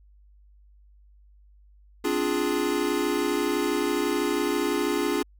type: chord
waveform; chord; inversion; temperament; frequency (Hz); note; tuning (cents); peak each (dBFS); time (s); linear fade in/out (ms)
square; D half-diminished seventh; third; equal; 261.6 / 293.7 / 349.2 / 415.3; C4 / D4 / F4 / Ab4; 0 / 0 / 0 / 0; -33 / -29 / -29 / -29; 2.04-5.23; 10
effects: added 50 Hz sine -52 dBFS peak until 5.39 s